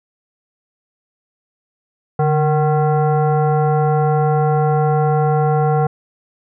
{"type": "tone with frequency modulation", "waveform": "sine", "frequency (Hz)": 146.83, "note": "D3", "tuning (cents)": 0, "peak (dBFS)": -12, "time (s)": [2.19, 5.87], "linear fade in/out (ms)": 5, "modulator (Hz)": 612, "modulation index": 1.1, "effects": []}